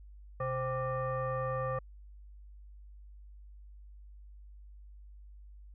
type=tone with frequency modulation; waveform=sine; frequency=523.3 Hz; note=C5; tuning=in tune; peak=-31 dBFS; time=0.4-1.79 s; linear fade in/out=5 ms; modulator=652 Hz; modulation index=1.2; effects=added 50 Hz sine -49 dBFS peak until 5.74 s